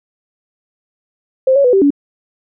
sine tone with pitch steps, 524 / 558 / 494.8 / 388.8 / 284.6 Hz, C5 / C#5 / B4 / G4 / C#4, +2 / +11 / +3 / -14 / +46 cents, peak -7 dBFS, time 1.47-1.905 s, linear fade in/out 5 ms, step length 87 ms, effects none

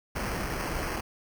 pink noise with sample-and-hold, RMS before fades -32 dBFS, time 0.15-1.01 s, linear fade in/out 10 ms, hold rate 3675 Hz, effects none

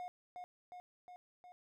triangle tone with echo, 720 Hz, F#5, 47 cents flat, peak -40 dBFS, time 0-0.08 s, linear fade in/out 0 ms, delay 360 ms, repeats 4, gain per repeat -3 dB, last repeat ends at 1.52 s, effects none

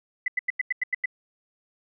sine tone bursts, 2004 Hz, B6, 25 cents sharp, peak -21 dBFS, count 8, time 0.26-1.058 s, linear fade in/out 5 ms, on 21 ms, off 90 ms, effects none

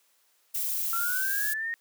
violet noise, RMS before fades -30 dBFS, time 0.54-1.54 s, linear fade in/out 10 ms
sine linear sweep, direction up, 1346 to 1864.7 Hz, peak -29 dBFS, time 0.93-1.74 s, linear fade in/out 0 ms
effects white hiss -67 dBFS RMS until 1.8 s + high-pass 400 Hz 12 dB/octave

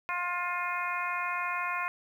harmonic tone, 353.7 Hz, F4, 22 cents sharp, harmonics 2 / 3 / 4 / 5 / 6 / 7, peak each -40 / -33 / -37 / -40 / -38 / -37 dBFS, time 0.09-1.88 s, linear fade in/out 0 ms, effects 10-bit

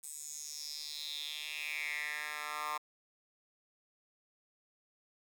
10% pulse tone with high-pass filter sweep, 150.1 Hz, D3, 38 cents sharp, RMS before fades -41 dBFS, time 0.03-2.78 s, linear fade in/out 10 ms, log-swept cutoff 8500 to 1100 Hz, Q 5, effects 10-bit

